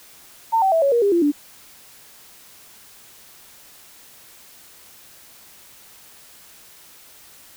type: tone with pitch steps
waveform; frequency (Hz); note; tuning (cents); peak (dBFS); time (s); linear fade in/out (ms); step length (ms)
sine; 904 / 769 / 654.2 / 556.5 / 473.4 / 402.7 / 342.6 / 291.4; A5 / G5 / E5 / C#5 / A#4 / G4 / F4 / D4; +47 / -33 / -13 / +7 / +27 / +47 / -33 / -13; -14; 0.52-1.32; 20; 100
effects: white hiss -47 dBFS RMS until 7.56 s